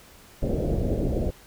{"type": "low-pass noise", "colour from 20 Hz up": "pink", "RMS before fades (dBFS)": -25, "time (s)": [0.42, 1.31], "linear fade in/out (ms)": 10, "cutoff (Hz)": 630, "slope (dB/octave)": 48, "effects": ["pink hiss -51 dBFS RMS until 1.46 s"]}